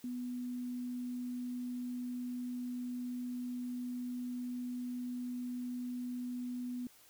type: tone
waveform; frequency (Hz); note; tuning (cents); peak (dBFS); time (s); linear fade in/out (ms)
sine; 246.9; B3; 0; -37; 0.04-6.87; 2
effects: white hiss -62 dBFS RMS until 7.09 s